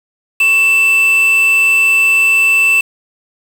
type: tone with quantisation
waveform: triangle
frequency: 2659 Hz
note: E7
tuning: 14 cents sharp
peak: -6 dBFS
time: 0.4-2.81 s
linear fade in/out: 5 ms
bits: 4
effects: none